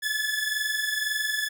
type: tone pair together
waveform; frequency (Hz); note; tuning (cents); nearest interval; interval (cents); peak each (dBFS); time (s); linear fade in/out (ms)
sawtooth; 1711.1 / 1733; A6 / A6; -49 / -27; unison; 22; -25; 0.02-1.49; 20
effects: none